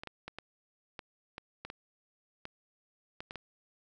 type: clicks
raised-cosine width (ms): 0.3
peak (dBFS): -25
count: 12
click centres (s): 0.035 / 0.073 / 0.28 / 0.386 / 0.992 / 1.381 / 1.65 / 1.701 / 2.454 / 3.205 / 3.309 / 3.357
effects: none